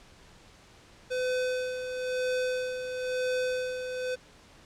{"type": "tone with tremolo", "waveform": "square", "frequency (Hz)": 506, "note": "B4", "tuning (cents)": 42, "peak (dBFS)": -27, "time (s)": [1.1, 4.16], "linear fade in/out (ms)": 20, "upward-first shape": "sine", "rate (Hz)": 1, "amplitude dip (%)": 55, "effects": ["pink hiss -55 dBFS RMS until 4.65 s", "low-pass 7000 Hz 12 dB/octave"]}